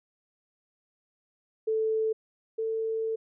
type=tone pair in turn; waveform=sine; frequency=440 / 445.6 Hz; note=A4 / A4; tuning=0 / +22 cents; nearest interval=unison; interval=22 cents; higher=second; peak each=-24 / -27 dBFS; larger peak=first; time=1.67-2.13 / 2.58-3.16 s; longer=second; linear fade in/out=10 ms; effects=none

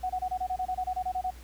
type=tone bursts; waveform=sine; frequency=740 Hz; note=F#5; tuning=in tune; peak=-27 dBFS; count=14; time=0.03-1.307 s; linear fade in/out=10 ms; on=68 ms; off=25 ms; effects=added 60 Hz sine -45 dBFS peak until 1.43 s + pink hiss -54 dBFS RMS until 1.43 s

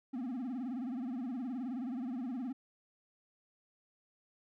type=tone with vibrato; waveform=triangle; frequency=250.3 Hz; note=B3; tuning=23 cents sharp; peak=-34 dBFS; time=0.13-2.53 s; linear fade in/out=10 ms; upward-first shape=sine; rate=19 Hz; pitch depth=160 cents each way; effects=none

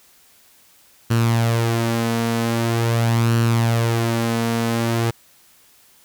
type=tone with flanger; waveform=sawtooth; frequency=115.7 Hz; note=A#2; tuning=13 cents flat; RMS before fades=-19 dBFS; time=1.1-5.11 s; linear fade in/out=10 ms; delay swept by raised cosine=0.69 to 4.19 ms; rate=0.44 Hz; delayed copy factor=+0.5; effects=white hiss -53 dBFS RMS until 6.04 s

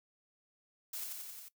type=noise with echo; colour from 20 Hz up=blue; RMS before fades=-41 dBFS; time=0.93-1.04 s; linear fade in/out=5 ms; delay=89 ms; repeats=5; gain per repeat=-2 dB; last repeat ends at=1.485 s; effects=noise-tail reverb RT60 0.1 s tail -19 dB re dry

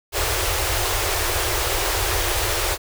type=band-stop noise; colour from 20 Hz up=pink; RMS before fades=-22 dBFS; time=0.12-2.78 s; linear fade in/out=50 ms; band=110 to 330 Hz; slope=96 dB/octave; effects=none

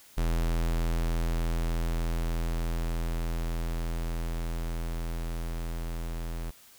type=tone with level ramp; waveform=square; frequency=41.67 Hz; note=E1; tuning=19 cents sharp; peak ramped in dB=-25 to -33 dBFS; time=0.17-6.51 s; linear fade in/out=10 ms; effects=white hiss -55 dBFS RMS until 6.78 s

